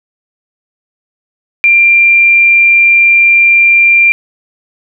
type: tone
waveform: sine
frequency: 2378 Hz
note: D7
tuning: 21 cents sharp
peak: -3 dBFS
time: 1.64-4.12 s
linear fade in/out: 0 ms
effects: none